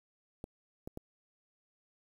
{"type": "clicks", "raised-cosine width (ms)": 2, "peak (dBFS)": -28, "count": 3, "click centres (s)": [0.441, 0.875, 0.974], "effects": ["9-bit"]}